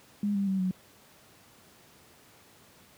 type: tone with pitch steps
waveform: sine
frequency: 205.1 / 198.23 / 191.59 / 185.17 Hz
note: G#3 / G3 / G3 / F#3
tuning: -21 / +20 / -39 / +2 cents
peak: -25 dBFS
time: 0.23-0.71 s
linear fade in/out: 2 ms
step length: 120 ms
effects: pink hiss -57 dBFS RMS until 2.97 s + high-pass 100 Hz 12 dB/octave